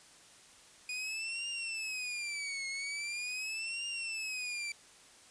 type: tone with vibrato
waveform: sawtooth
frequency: 2463 Hz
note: D#7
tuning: 18 cents flat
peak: -33 dBFS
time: 0.89-4.72 s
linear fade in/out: 2 ms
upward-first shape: triangle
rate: 0.42 Hz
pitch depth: 230 cents each way
effects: white hiss -58 dBFS RMS until 5.3 s + resampled to 22050 Hz